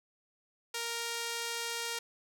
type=tone with band-pass filter; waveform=sawtooth; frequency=466.2 Hz; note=A#4; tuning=in tune; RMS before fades=-37 dBFS; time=0.74-1.99 s; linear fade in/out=5 ms; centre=5800 Hz; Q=0.53; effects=none